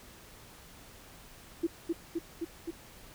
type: tone with echo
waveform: sine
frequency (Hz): 334.8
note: E4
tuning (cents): +27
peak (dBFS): -25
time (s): 1.63-1.67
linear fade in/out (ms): 10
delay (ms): 260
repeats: 4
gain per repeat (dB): -2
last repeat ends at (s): 2.71
effects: pink hiss -53 dBFS RMS until 3.14 s